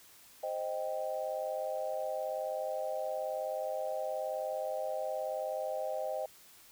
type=chord; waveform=sine; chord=C minor; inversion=none; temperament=equal; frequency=523.3 / 622.3 / 784 Hz; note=C5 / Eb5 / G5; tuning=0 / 0 / 0 cents; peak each=-38 / -36 / -40 dBFS; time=0.43-6.26 s; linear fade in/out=5 ms; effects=white hiss -58 dBFS RMS until 6.71 s